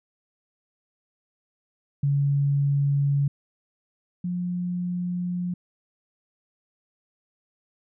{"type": "tone pair in turn", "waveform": "sine", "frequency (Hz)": [141.2, 177.9], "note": ["C#3", "F3"], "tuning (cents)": [32, 32], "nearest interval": "major third", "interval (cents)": 400, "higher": "second", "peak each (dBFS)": [-19, -25], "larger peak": "first", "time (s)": [[2.03, 3.28], [4.24, 5.54]], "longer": "second", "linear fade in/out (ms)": 5, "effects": []}